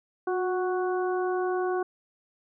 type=harmonic tone with a mistuned harmonic; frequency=370 Hz; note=F#4; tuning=in tune; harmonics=1 / 2 / 3 / 4; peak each=-26 / -32 / -36 / -38 dBFS; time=0.27-1.83 s; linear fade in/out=5 ms; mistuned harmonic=1; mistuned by=-30 cents; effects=none